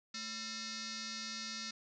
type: tone with frequency modulation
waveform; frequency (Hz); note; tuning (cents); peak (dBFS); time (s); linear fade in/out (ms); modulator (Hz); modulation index
sine; 220; A3; 0; -40; 0.14-1.71; 5; 786; 7.2
effects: none